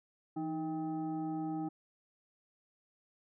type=tone with frequency modulation; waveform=sine; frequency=313.1 Hz; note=D#4; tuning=11 cents sharp; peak=-34 dBFS; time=0.36-1.69 s; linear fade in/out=10 ms; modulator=479 Hz; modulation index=0.8; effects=none